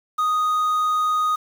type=tone with quantisation; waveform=triangle; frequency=1244 Hz; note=D#6; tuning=1 cent flat; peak=-16 dBFS; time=0.18-1.36 s; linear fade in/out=10 ms; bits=7; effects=none